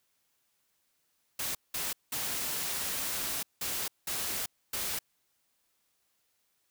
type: noise bursts at uneven times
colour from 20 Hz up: white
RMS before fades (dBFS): -34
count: 6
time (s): 1.39-1.55 / 1.74-1.93 / 2.12-3.43 / 3.61-3.88 / 4.07-4.46 / 4.73-4.99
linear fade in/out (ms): 5
effects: white hiss -75 dBFS RMS until 6.7 s